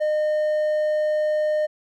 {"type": "tone with hard clipping", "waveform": "sine", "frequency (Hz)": 610, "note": "D#5", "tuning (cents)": -34, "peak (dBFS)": -20, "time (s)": [0, 1.67], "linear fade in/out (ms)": 20, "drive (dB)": 3, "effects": []}